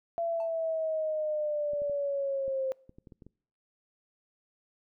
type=linear sweep; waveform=sine; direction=down; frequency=678 to 525 Hz; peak=-28 dBFS; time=0.18-2.72 s; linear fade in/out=0 ms
type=tone with exponential decay; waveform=triangle; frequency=881 Hz; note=A5; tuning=2 cents sharp; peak=-37 dBFS; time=0.4-0.57 s; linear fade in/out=1 ms; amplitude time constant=36 ms
type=clicks; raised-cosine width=3 ms; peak=-37 dBFS; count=10; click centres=1.734 / 1.819 / 1.897 / 2.48 / 2.894 / 2.985 / 3.072 / 3.122 / 3.222 / 3.266 s
effects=noise-tail reverb RT60 0.6 s tail -25 dB re dry